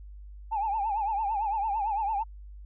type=tone with vibrato; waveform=sine; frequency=843 Hz; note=G#5; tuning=26 cents sharp; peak=-25 dBFS; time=0.51-2.24 s; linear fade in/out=20 ms; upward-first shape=triangle; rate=8.9 Hz; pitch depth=150 cents each way; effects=tanh soft clip ceiling -21 dBFS + added 50 Hz sine -42 dBFS peak until 2.65 s